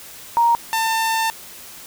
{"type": "tone pair in turn", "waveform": ["sine", "sawtooth"], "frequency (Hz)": [936, 896.4], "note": ["A#5", "A5"], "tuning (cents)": [7, 32], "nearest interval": "minor second", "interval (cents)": 75, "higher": "first", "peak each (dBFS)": [-12, -14], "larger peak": "first", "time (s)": [[0.37, 0.55], [0.73, 1.3]], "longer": "second", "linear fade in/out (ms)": 0, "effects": ["white hiss -39 dBFS RMS until 1.86 s"]}